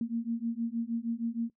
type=beating tone pair; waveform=sine; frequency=228.4 / 234.8 Hz; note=A#3 / A#3; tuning=-35 / +13 cents; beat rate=6.4 Hz; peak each=-33 / -33 dBFS; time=0.01-1.5 s; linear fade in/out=2 ms; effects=noise-tail reverb RT60 0.1 s tail -22 dB re dry